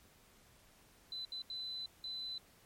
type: tone bursts at uneven times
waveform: sine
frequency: 4017 Hz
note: B7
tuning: 29 cents sharp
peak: -40 dBFS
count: 4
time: 1.12-1.25 / 1.32-1.42 / 1.5-1.86 / 2.04-2.38 s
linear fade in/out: 2 ms
effects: pink hiss -65 dBFS RMS until 2.65 s + MP3 64 kbps